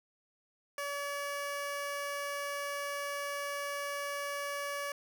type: tone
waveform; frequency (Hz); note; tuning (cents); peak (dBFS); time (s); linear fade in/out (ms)
15% pulse; 570; C#5; +48; -29; 0.78-4.92; 2
effects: none